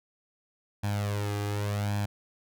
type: tone with flanger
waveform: sawtooth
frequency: 102.7 Hz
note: G#2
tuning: 19 cents flat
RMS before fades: -30 dBFS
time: 0.83-2.06 s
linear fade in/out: 10 ms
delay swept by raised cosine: 1.2 to 2.5 ms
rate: 0.88 Hz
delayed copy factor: +0.7
effects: none